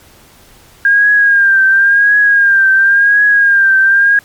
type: tone with vibrato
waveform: sine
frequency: 1612 Hz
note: G6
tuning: 48 cents sharp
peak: -5 dBFS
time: 0.85-4.19 s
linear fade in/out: 2 ms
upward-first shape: triangle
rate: 0.94 Hz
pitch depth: 65 cents each way
effects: pink hiss -43 dBFS RMS until 4.24 s + MP3 96 kbps